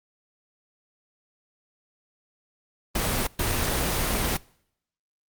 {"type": "noise bursts at uneven times", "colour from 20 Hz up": "pink", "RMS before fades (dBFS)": -25, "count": 2, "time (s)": [[2.95, 3.27], [3.39, 4.37]], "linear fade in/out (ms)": 5, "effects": ["noise-tail reverb RT60 0.7 s tail -24 dB re dry", "Opus 24 kbps"]}